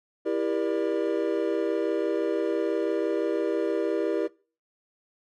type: chord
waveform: triangle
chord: E half-diminished seventh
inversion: none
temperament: just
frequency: 329.6 / 395.6 / 474.7 / 593.3 Hz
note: E4 / G4 / Bb4 / D5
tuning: 0 / +16 / +31 / +18 cents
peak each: -27 / -27 / -28 / -30 dBFS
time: 0.25-4.28 s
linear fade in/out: 20 ms
effects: noise-tail reverb RT60 0.4 s tail -24 dB re dry + AAC 32 kbps